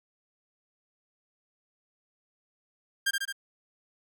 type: tone with echo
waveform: sawtooth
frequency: 1600 Hz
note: G6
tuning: 35 cents sharp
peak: -20 dBFS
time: 3.06-3.11 s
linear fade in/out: 10 ms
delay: 72 ms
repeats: 3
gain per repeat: -3 dB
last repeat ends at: 3.326 s
effects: none